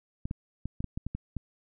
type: clicks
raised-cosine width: 5 ms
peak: -21 dBFS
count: 9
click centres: 0.255 / 0.311 / 0.656 / 0.805 / 0.843 / 0.975 / 1.066 / 1.15 / 1.367 s
effects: none